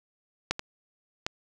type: clicks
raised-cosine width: 0.2 ms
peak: -8 / -16 / -11 dBFS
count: 3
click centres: 0.51 / 0.594 / 1.265 s
effects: none